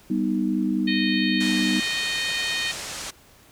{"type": "chord", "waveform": "sine", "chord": "G augmented", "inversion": "none", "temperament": "equal", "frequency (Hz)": [196, 246.9, 311.1], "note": ["G3", "B3", "D#4"], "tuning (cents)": [0, 0, 0], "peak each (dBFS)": -25, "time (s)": [0.1, 1.8], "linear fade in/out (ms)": 5}
{"type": "harmonic tone", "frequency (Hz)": 619, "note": "D#5", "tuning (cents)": -9, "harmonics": [3, 4, 5, 6, 7], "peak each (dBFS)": [-29, -30, -31, -32, -32], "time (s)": [0.87, 2.72], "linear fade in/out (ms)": 10}
{"type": "low-pass noise", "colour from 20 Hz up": "white", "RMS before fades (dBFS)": -34, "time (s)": [1.4, 3.11], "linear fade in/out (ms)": 10, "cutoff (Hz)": 8300, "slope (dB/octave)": 24}
{"effects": ["pink hiss -53 dBFS RMS until 3.51 s"]}